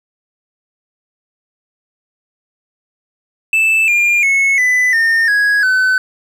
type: tone with pitch steps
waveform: triangle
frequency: 2637 / 2404 / 2192 / 1998.5 / 1822.1 / 1661.2 / 1514.6 Hz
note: E7 / D7 / C#7 / B6 / A#6 / G#6 / F#6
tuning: 0 / +40 / -20 / +20 / -40 / 0 / +40 cents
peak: -8 dBFS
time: 3.53-5.98 s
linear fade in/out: 2 ms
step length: 350 ms
effects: none